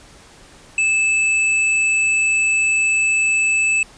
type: tone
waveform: square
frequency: 2622 Hz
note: E7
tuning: 10 cents flat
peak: -15 dBFS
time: 0.78-3.83 s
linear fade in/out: 2 ms
effects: pink hiss -45 dBFS RMS until 3.97 s + resampled to 22050 Hz